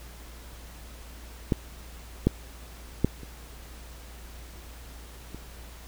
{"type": "clicks", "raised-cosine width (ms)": 3, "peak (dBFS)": [-9, -6, -7, -29, -26], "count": 5, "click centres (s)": [1.522, 2.27, 3.046, 3.233, 5.346], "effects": ["added 58 Hz sine -44 dBFS peak until 5.87 s", "pink hiss -49 dBFS RMS until 5.87 s"]}